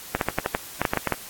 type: clicks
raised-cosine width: 0.5 ms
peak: -6 dBFS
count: 12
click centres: 0.15 / 0.212 / 0.286 / 0.386 / 0.461 / 0.549 / 0.816 / 0.852 / 0.935 / 0.973 / 1.073 / 1.123 s
effects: white hiss -40 dBFS RMS until 1.29 s + AAC 64 kbps